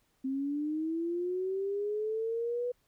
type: linear sweep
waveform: sine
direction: up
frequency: 261.6 to 493.9 Hz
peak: -30 dBFS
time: 0.24-2.72 s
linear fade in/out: 10 ms
effects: pink hiss -73 dBFS RMS until 2.87 s